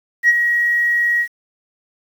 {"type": "tone with ADSR envelope", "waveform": "sine", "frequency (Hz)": 1901, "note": "A#6", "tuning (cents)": 33, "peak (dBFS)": -5, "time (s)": [0.23, 1.28], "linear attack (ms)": 57, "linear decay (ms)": 34, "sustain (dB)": -8, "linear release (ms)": 77, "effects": ["tanh soft clip ceiling -5 dBFS", "7-bit"]}